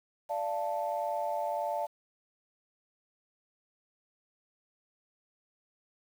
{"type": "chord", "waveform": "sine", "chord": "D minor", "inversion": "none", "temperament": "equal with one note detuned", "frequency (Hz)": [587.3, 688.8, 880], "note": ["D5", "F5", "A5"], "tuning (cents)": [0, -24, 0], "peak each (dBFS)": -34, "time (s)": [0.29, 1.87], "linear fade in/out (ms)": 20, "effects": ["tanh soft clip ceiling -21 dBFS", "9-bit"]}